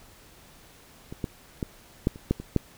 clicks, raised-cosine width 3 ms, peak -24 / -15 / -15 / -8 / -29 / -9 / -23 / -8 dBFS, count 8, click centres 1.125 / 1.242 / 1.628 / 2.071 / 2.159 / 2.31 / 2.4 / 2.563 s, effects pink hiss -53 dBFS RMS until 2.77 s

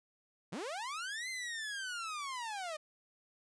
sawtooth linear two-way sweep, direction up then down, 138.59 to 2093 to 597 Hz, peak -35 dBFS, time 0.52-2.77 s, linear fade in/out 10 ms, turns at 1.29 s, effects resampled to 22050 Hz

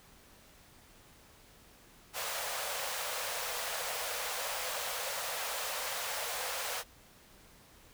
pink high-pass noise, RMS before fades -37 dBFS, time 2.13-6.84 s, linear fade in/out 50 ms, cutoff 470 Hz, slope 96 dB/octave, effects pink hiss -59 dBFS RMS until 7.93 s

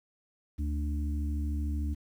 harmonic tone, 73.42 Hz, D2, in tune, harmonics 1 / 3 / 4, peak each -29 / -41 / -40 dBFS, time 0.58-1.95 s, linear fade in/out 20 ms, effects 10-bit

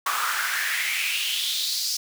pink noise with high-pass filter sweep, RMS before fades -26 dBFS, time 0.06-1.97 s, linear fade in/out 5 ms, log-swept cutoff 1100 to 5200 Hz, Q 4.4, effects none

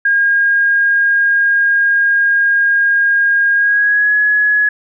sine tone with pitch glide, 1623 to 1687 Hz, G#6 to G#6, -40 to +27 cents, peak -9 dBFS, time 0.05-4.69 s, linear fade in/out 5 ms, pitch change +67 cents, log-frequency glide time 3.54-4.15 s, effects none

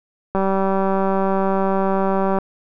click train, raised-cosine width 1 ms, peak -7 dBFS, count 394, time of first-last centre 0.35-2.386 s, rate 193 Hz, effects none

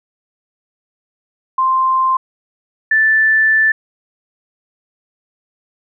sine tone pair in turn, 1046.5 / 1760 Hz, C6 / A6, 0 / 0 cents, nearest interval major sixth, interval 900 cents, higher second, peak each -11 / -9 dBFS, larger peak second, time 1.58-2.17 / 2.91-3.72 s, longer second, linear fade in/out 5 ms, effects none

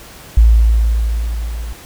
sine tone with level ramp, 56 Hz, A1, 31 cents sharp, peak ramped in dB -3 to -22 dBFS, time 0.37-1.73 s, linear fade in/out 5 ms, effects pink hiss -37 dBFS RMS until 1.85 s

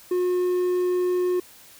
triangle tone, 360.6 Hz, F#4, 45 cents flat, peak -18 dBFS, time 0.11-1.4 s, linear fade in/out 5 ms, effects white hiss -49 dBFS RMS until 1.79 s

